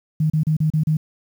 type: tone bursts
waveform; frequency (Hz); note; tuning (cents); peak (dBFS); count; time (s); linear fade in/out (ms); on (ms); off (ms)
sine; 155.56; D#3; 0; -15; 6; 0.2-0.97; 5; 100; 34
effects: 8-bit